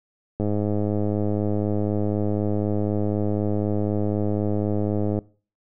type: click train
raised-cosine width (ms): 2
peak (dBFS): -12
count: 499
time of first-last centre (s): 0.4-5.188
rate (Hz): 104
effects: noise-tail reverb RT60 0.4 s tail -22 dB re dry